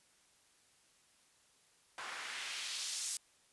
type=noise with band-pass filter sweep; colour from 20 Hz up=white; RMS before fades=-42 dBFS; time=1.98-3.17 s; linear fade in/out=2 ms; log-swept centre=1100 to 7800 Hz; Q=1.2; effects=white hiss -69 dBFS RMS until 3.52 s + resampled to 24000 Hz